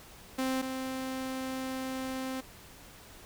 sawtooth tone pair in turn, 261.6 / 261.6 Hz, C4 / C4, 0 / 0 cents, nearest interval unison, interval 0 cents, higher neither, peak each -25 / -30 dBFS, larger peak first, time 0.38-0.62 / 0.62-2.41 s, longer second, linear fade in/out 10 ms, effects pink hiss -52 dBFS RMS until 3.25 s

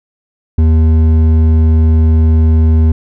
sine tone with hard clipping, 79.8 Hz, D#2, 44 cents sharp, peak -7 dBFS, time 0.58-2.92 s, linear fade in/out 5 ms, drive 8 dB, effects none

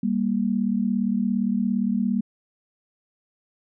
sine tone pair together, 197.8 / 235.2 Hz, G3 / A#3, +16 / +16 cents, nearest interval minor third, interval 300 cents, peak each -23 dBFS, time 0.03-2.21 s, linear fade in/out 5 ms, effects none

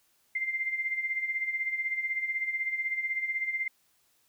sine tone with tremolo, 2093 Hz, C7, in tune, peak -26 dBFS, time 0.35-3.68 s, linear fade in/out 5 ms, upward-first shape sine, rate 16 Hz, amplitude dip 65%, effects white hiss -69 dBFS RMS until 4.28 s

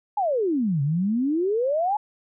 sine exponential two-way sweep, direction down then up, 864 to 135.4 to 864 Hz, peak -20 dBFS, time 0.17-1.97 s, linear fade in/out 5 ms, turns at 0.82 s, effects none

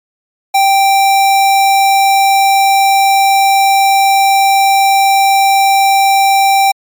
square tone, 784 Hz, G5, in tune, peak -7 dBFS, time 0.54-6.72 s, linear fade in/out 10 ms, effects MP3 96 kbps

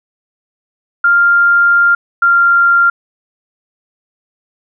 sine tone pair in turn, 1396.9 / 1388.9 Hz, F6 / F6, 0 / -10 cents, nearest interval unison, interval 10 cents, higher first, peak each -6 dBFS, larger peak neither, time 1.04-1.95 / 2.22-2.9 s, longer first, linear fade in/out 5 ms, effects none

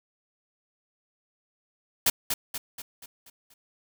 white noise with echo, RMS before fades -21 dBFS, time 2.06-2.1 s, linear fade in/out 5 ms, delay 240 ms, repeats 6, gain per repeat -6 dB, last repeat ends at 3.54 s, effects none

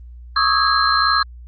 sine tone cluster, 1112 / 1239 / 1301 / 1650 / 4142 Hz, C#6 / D#6 / E6 / G#6 / C8, +5 / -8 / -23 / -12 / -18 cents, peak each -20 dBFS, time 0.36-1.23 s, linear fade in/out 5 ms, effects added 60 Hz sine -35 dBFS peak until 1.47 s + Opus 24 kbps

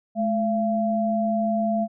sine tone pair together, 214.2 / 680 Hz, A3 / F5, -46 / -46 cents, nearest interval octave + minor sixth, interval 2000 cents, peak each -23 / -23 dBFS, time 0.15-1.88 s, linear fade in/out 50 ms, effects none

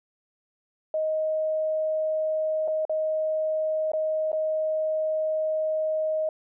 sine tone with dropouts, 626 Hz, D#5, 10 cents sharp, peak -23 dBFS, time 0.94-6.29 s, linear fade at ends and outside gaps 2 ms, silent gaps 2.677-2.681 / 2.852-2.895 / 3.918-3.934 / 4.318-4.329 s, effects none

